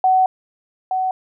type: tone pair in turn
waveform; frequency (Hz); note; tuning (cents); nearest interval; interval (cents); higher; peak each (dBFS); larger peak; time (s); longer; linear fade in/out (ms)
sine; 750 / 750; F#5 / F#5; +23 / +23; unison; 0; neither; -11 / -17; first; 0.04-0.26 / 0.91-1.11; first; 2
effects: none